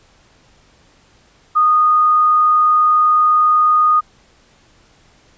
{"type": "tone", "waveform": "sine", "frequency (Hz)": 1234, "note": "D#6", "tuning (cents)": -15, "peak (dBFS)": -9, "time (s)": [1.55, 4.01], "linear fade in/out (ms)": 20, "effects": ["pink hiss -52 dBFS RMS until 5.37 s", "resampled to 16000 Hz"]}